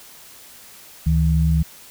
sine tone pair together, 71.75 / 160 Hz, D2 / D#3, -40 / +49 cents, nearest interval octave + major second, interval 1389 cents, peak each -17 / -17 dBFS, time 1.06-1.63 s, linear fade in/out 10 ms, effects white hiss -44 dBFS RMS until 1.9 s

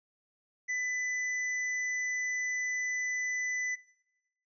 triangle tone with tanh clipping, 1998 Hz, B6, 20 cents sharp, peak -32 dBFS, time 0.68-3.76 s, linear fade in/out 20 ms, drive 17 dB, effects noise-tail reverb RT60 1.0 s tail -22 dB re dry + resampled to 16000 Hz

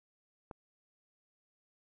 click, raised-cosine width 1 ms, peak -30 dBFS, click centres 0.512 s, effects none

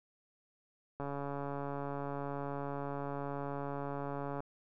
click train, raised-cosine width 1 ms, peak -26 dBFS, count 481, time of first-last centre 1-4.404 s, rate 141 Hz, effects none

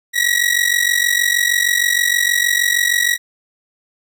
sawtooth ring-modulated tone, 1917 Hz, A#6, 48 cents sharp, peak -7 dBFS, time 0.13-3.18 s, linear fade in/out 50 ms, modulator 23.2 Hz, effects none

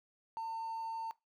triangle tone with hard clipping, 903 Hz, A5, 45 cents sharp, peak -37 dBFS, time 0.37-1.11 s, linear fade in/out 0 ms, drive 4 dB, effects noise-tail reverb RT60 0.2 s tail -20 dB re dry

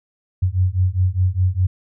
sine beating tone pair, 89.9 / 94.8 Hz, F#2 / F#2, -49 / +43 cents, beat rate 4.9 Hz, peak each -18 dBFS, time 0.42-1.67 s, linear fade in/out 10 ms, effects none

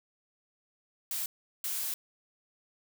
blue noise bursts at uneven times, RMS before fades -34 dBFS, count 2, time 1.11-1.26 / 1.64-1.94 s, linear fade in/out 2 ms, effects none

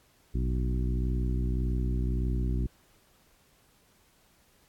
harmonic tone with a mistuned harmonic, 61.74 Hz, B1, in tune, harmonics 1 / 2 / 3 / 4 / 5 / 6, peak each -27 / -33 / -37 / -39 / -41 / -43 dBFS, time 0.34-2.67 s, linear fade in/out 10 ms, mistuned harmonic 1, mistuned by -120 cents, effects pink hiss -64 dBFS RMS until 4.68 s + AAC 64 kbps

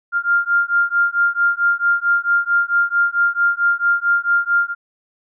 sine beating tone pair, 1396.9 / 1401.4 Hz, F6 / F6, 0 / +6 cents, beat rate 4.5 Hz, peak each -17 dBFS, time 0.12-4.75 s, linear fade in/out 50 ms, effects none

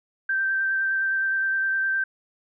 sine tone with vibrato, 1564 Hz, G6, 4 cents flat, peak -21 dBFS, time 0.29-2.04 s, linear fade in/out 5 ms, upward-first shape sine, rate 9.7 Hz, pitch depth 13 cents each way, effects none

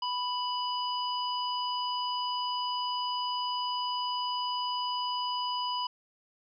harmonic tone, 990 Hz, B5, 4 cents sharp, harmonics 1 / 3 / 5, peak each -31 / -36 / -38 dBFS, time 0.02-5.87 s, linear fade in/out 5 ms, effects none

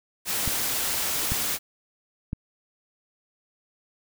white noise, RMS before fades -27 dBFS, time 0.25-1.59 s, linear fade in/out 50 ms
clicks, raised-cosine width 5 ms, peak -16 dBFS, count 3, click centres 0.477 / 1.32 / 2.331 s
effects none

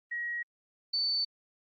sine tone pair in turn, 1900 / 4519 Hz, A#6 / C#8, +33 / +33 cents, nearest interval octave + minor third, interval 1500 cents, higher second, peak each -32 / -27 dBFS, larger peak second, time 0.11-0.43 / 0.93-1.25 s, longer neither, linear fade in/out 10 ms, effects Opus 32 kbps

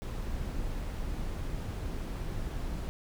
brown noise, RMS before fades -35 dBFS, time 0.02-2.89 s, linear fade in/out 0 ms, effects none

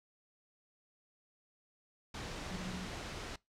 sine tone in noise, 183.3 Hz, F#3, 16 cents flat, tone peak -41 dBFS, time 2.51-2.86 s, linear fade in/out 5 ms, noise pink, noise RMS -43 dBFS, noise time 2.14-3.36 s, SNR -1 dB, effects noise-tail reverb RT60 0.2 s tail -23 dB re dry + low-pass 6000 Hz 12 dB/octave

